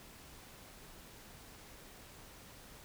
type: silence
effects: pink hiss -55 dBFS RMS until 2.84 s